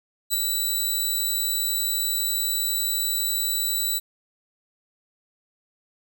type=tone with ADSR envelope; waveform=10% pulse; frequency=3951 Hz; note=B7; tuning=in tune; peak=-11 dBFS; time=0.3-4 s; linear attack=36 ms; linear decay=14 ms; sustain=-4 dB; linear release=27 ms; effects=none